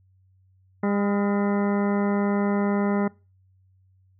harmonic tone with a mistuned harmonic, 202 Hz, G#3, 48 cents flat, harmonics 1 / 2 / 3 / 4 / 5 / 6 / 7 / 9 / 10, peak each -22 / -28 / -32 / -34 / -36 / -38 / -39 / -41 / -42 dBFS, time 0.83-3.08 s, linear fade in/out 5 ms, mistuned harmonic 6, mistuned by +60 cents, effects noise-tail reverb RT60 0.3 s tail -23 dB re dry + added 94 Hz sine -57 dBFS peak until 4.19 s

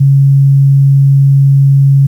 sine tone, 138 Hz, C#3, 7 cents flat, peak -3 dBFS, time 0-2.07 s, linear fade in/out 10 ms, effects 7-bit

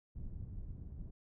pink low-pass noise, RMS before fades -45 dBFS, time 0.15-1.11 s, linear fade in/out 10 ms, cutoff 130 Hz, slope 12 dB/octave, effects none

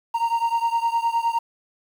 triangle beating tone pair, 923 / 932.7 Hz, A#5 / A#5, -17 / +1 cents, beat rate 9.7 Hz, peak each -20 / -22 dBFS, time 0.14-1.39 s, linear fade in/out 10 ms, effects 8-bit

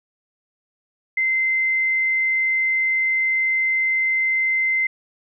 sine tone, 2073 Hz, C7, 17 cents flat, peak -17 dBFS, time 1.17-4.87 s, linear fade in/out 5 ms, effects none

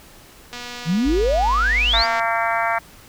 click train, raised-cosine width 0.2 ms, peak -16 dBFS, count 406, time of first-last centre 0.53-2.197 s, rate 243 Hz
sine exponential sweep, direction up, 150 to 5070 Hz, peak -16 dBFS, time 0.85-2.07 s, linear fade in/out 50 ms
sine tone, 51 Hz, G#1, 31 cents flat, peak -21 dBFS, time 1.05-2.03 s, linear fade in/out 20 ms
harmonic tone, 228.2 Hz, A#3, 37 cents flat, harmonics 3 / 4 / 5 / 6 / 7 / 8 / 9 / 10, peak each -23 / -24 / -27 / -26 / -27 / -29 / -29 / -31 dBFS, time 1.93-2.79 s, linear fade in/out 10 ms
effects pink hiss -46 dBFS RMS until 3.08 s

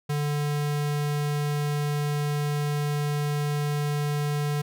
square tone, 146.83 Hz, D3, in tune, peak -25 dBFS, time 0.09-4.62 s, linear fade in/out 10 ms, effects none

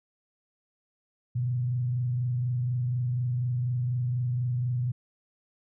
sine tone with frequency modulation, 123.47 Hz, B2, in tune, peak -25 dBFS, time 1.35-4.92 s, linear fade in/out 10 ms, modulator 24.1 Hz, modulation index 0.32, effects none

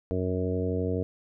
harmonic tone with a mistuned harmonic, 92 Hz, F#2, 9 cents flat, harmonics 1 / 2 / 3 / 4 / 5 / 6 / 7, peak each -30 / -34 / -33 / -36 / -31 / -40 / -39 dBFS, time 0.11-1.03 s, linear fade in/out 0 ms, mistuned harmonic 1, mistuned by -19 cents, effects none

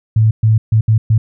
sine tone bursts at uneven times, 110 Hz, A2, in tune, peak -7 dBFS, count 5, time 0.16-0.31 / 0.43-0.58 / 0.72-0.81 / 0.88-0.98 / 1.1-1.18 s, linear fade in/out 5 ms, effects none

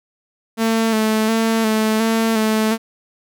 sawtooth tone with vibrato, 221.5 Hz, A3, 12 cents sharp, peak -11 dBFS, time 0.57-2.78 s, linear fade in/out 50 ms, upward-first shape square, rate 1.4 Hz, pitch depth 28 cents each way, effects none

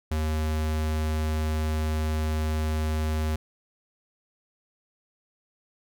square tone, 77.78 Hz, D#2, in tune, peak -25 dBFS, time 0.11-3.36 s, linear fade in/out 5 ms, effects none

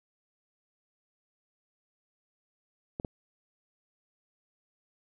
clicks, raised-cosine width 2 ms, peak -21 dBFS, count 2, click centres 2.999 / 3.048 s, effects none

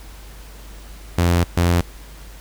sawtooth tone bursts at uneven times, 86.7 Hz, F2, 12 cents flat, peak -10 dBFS, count 2, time 1.18-1.44 / 1.57-1.81 s, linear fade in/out 5 ms, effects added 50 Hz sine -37 dBFS peak until 2.4 s + pink hiss -44 dBFS RMS until 2.4 s

